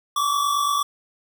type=tone pair together; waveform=square; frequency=1108.7 / 1157.5 Hz; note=C#6 / D6; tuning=0 / -25 cents; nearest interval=minor second; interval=75 cents; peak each=-27 / -21 dBFS; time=0.16-0.83 s; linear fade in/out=5 ms; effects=none